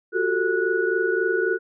sine tone cluster, 359.5 / 383.1 / 447 / 1468 Hz, F#4 / G4 / A4 / F#6, -50 / -40 / +27 / -14 cents, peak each -25 dBFS, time 0.12-1.59 s, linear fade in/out 50 ms, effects none

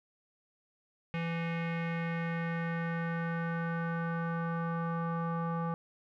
square tone with low-pass filter sweep, 167.1 Hz, E3, 24 cents sharp, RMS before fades -34 dBFS, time 1.14-5.74 s, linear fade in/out 0 ms, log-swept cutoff 2400 to 1100 Hz, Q 3.4, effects none

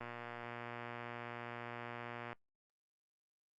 click train, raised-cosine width 0.5 ms, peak -30 dBFS, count 277, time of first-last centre 0.01-2.329 s, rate 119 Hz, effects noise-tail reverb RT60 0.1 s tail -21 dB re dry + Opus 24 kbps

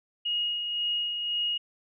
sine tone with tremolo, 2876 Hz, F#7, 50 cents flat, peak -25 dBFS, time 0.25-1.58 s, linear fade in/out 10 ms, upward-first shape sine, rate 1.9 Hz, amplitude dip 40%, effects none

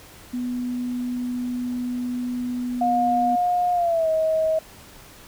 sine tone, 246.9 Hz, B3, in tune, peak -24 dBFS, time 0.33-3.36 s, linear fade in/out 10 ms
sine tone with pitch glide, 714 to 636.1 Hz, F5 to D#5, +38 to +38 cents, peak -18 dBFS, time 2.81-4.59 s, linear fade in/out 5 ms, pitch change -200 cents, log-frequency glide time 3.73-4.09 s
effects pink hiss -46 dBFS RMS until 5.27 s

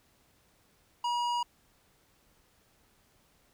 sine tone with hard clipping, 960 Hz, B5, 49 cents flat, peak -30 dBFS, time 1.04-1.43 s, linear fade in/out 5 ms, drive 12 dB, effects pink hiss -67 dBFS RMS until 3.53 s

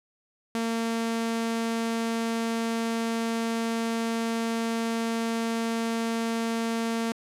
sawtooth tone, 228.5 Hz, A#3, 34 cents flat, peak -22 dBFS, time 0.55-7.12 s, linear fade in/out 0 ms, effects low-pass 11000 Hz 12 dB/octave

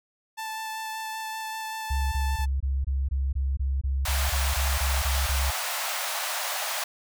sawtooth tone with vibrato, 880 Hz, A5, in tune, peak -28 dBFS, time 0.37-2.46 s, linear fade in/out 20 ms, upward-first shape sine, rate 5.2 Hz, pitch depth 9 cents each way
sine tone bursts, 67.5 Hz, C#2, 45 cents flat, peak -23 dBFS, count 15, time 1.9-5.508 s, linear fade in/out 10 ms, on 220 ms, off 22 ms
pink high-pass noise, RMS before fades -30 dBFS, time 4.05-6.84 s, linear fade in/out 5 ms, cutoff 610 Hz, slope 48 dB/octave
effects none

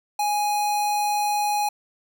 square tone with notch filter, 830.6 Hz, G#5, in tune, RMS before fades -23 dBFS, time 0.19-1.69 s, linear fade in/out 5 ms, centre 1900 Hz, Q 1.5, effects none

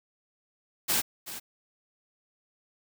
white noise with echo, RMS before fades -26 dBFS, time 0.88-1.02 s, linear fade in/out 20 ms, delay 380 ms, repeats 1, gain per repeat -13 dB, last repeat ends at 1.4 s, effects none

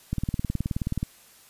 click train, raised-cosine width 5 ms, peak -14 dBFS, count 18, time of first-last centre 0.13-1.029 s, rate 18.9 Hz, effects white hiss -54 dBFS RMS until 1.49 s + resampled to 32000 Hz

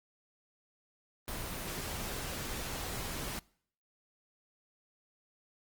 pink noise, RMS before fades -39 dBFS, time 1.28-3.39 s, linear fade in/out 0 ms, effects noise-tail reverb RT60 0.6 s tail -24 dB re dry + Opus 24 kbps

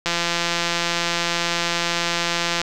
click train, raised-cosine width 0.2 ms, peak -4 dBFS, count 438, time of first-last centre 0.06-2.616 s, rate 171 Hz, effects none

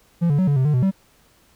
triangle tone with pitch steps, 170.6 / 144.1 / 186.6 / 143.3 / 130.8 / 149.6 / 125.4 / 192.6 Hz, F3 / D3 / F#3 / D3 / C3 / D3 / B2 / G3, -40 / -33 / +15 / -42 / 0 / +32 / +27 / -30 cents, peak -13 dBFS, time 0.21-0.914 s, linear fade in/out 20 ms, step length 88 ms, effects pink hiss -57 dBFS RMS until 1.55 s

